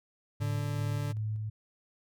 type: tone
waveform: 40% pulse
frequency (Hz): 145.9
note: D3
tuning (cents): -11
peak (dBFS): -33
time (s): 0.4-1.13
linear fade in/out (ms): 20
type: tone with tremolo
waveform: sine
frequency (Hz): 107.7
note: A2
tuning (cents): -37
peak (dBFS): -30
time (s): 0.4-1.5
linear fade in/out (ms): 10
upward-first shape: square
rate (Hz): 2.6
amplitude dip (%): 25
effects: none